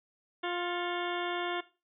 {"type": "harmonic tone with a mistuned harmonic", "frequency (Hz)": 351.3, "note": "F4", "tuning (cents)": 10, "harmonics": [1, 2, 3, 4, 5, 6, 8, 9, 10], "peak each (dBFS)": [-35, -38, -40, -41, -42, -43, -44, -45, -45], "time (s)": [0.43, 1.61], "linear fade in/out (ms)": 10, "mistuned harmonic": 6, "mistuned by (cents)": 63, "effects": ["noise-tail reverb RT60 0.3 s tail -17 dB re dry"]}